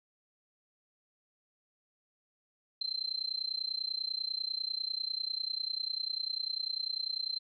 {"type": "tone with amplitude modulation", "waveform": "sine", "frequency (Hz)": 4112, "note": "C8", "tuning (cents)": -31, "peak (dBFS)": -29, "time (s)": [2.81, 7.39], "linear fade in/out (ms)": 5, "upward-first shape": "sine", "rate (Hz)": 30.1, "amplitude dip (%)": 95, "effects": []}